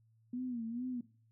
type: tone with vibrato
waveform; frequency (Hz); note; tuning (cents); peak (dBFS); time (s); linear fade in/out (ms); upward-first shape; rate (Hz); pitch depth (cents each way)
sine; 240.1; B3; -49; -36; 0.33-1.01; 5; sine; 2.3; 110
effects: noise-tail reverb RT60 0.4 s tail -17 dB re dry + added 112 Hz sine -66 dBFS peak until 1.31 s